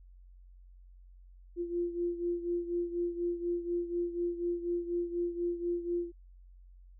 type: beating tone pair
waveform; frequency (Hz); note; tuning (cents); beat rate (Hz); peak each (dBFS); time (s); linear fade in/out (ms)
sine; 345.9 / 350; F4 / F4; -17 / +4; 4.1; -32 / -37; 1.56-6.12; 50
effects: added 45 Hz sine -52 dBFS peak until 6.99 s